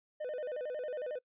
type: tone with vibrato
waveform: triangle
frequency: 551 Hz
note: C#5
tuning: 11 cents flat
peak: -34 dBFS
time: 0.2-1.19 s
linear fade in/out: 10 ms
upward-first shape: square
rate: 11 Hz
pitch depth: 170 cents each way
effects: noise-tail reverb RT60 0.1 s tail -24 dB re dry + resampled to 8000 Hz